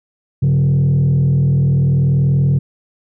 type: tone with frequency modulation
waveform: sine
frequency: 138.4 Hz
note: C#3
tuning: 2 cents flat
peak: -8 dBFS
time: 0.42-2.59 s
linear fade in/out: 10 ms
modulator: 40.6 Hz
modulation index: 0.64
effects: tanh soft clip ceiling -9 dBFS